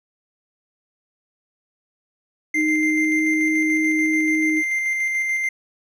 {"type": "tone with pitch glide", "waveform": "sine", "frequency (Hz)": [309.6, 312.5], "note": ["D#4", "D#4"], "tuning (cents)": [-9, 8], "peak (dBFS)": -19, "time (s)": [2.54, 4.63], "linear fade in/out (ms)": 50, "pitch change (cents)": 17, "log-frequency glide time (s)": [2.85, 3.25]}
{"type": "tone with tremolo", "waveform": "triangle", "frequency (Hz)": 2092, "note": "C7", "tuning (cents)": -1, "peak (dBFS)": -17, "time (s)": [2.54, 5.49], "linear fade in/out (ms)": 5, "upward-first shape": "square", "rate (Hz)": 6.9, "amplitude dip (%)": 25}
{"effects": []}